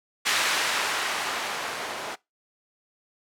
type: noise with low-pass filter sweep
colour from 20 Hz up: violet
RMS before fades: -28 dBFS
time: 0.25-2.16 s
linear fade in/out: 20 ms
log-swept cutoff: 1800 to 700 Hz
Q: 0.71
effects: noise-tail reverb RT60 0.2 s tail -22 dB re dry